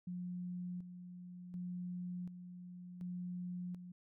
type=tone with tremolo; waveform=sine; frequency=178.8 Hz; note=F3; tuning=41 cents sharp; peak=-40 dBFS; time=0.07-3.92 s; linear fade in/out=5 ms; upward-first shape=square; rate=0.68 Hz; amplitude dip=60%; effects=none